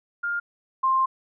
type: tone pair in turn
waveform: sine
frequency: 1407 / 1054.1 Hz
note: F6 / C6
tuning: +12 / +13 cents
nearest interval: perfect fourth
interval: 499 cents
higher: first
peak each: -24 / -18 dBFS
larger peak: second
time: 0.23-0.4 / 0.83-1.06 s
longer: second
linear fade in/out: 10 ms
effects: none